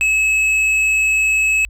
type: tone with hard clipping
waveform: triangle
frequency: 2583 Hz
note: E7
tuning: 36 cents flat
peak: -14 dBFS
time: 0.01-1.65 s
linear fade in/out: 0 ms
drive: 9 dB
effects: added 50 Hz sine -34 dBFS peak until 1.69 s